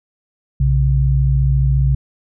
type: tone pair together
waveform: sine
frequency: 61.19 / 135.7 Hz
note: B1 / C#3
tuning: -15 / -36 cents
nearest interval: octave + major second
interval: 1379 cents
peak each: -14 dBFS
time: 0.6-1.95 s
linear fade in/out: 5 ms
effects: none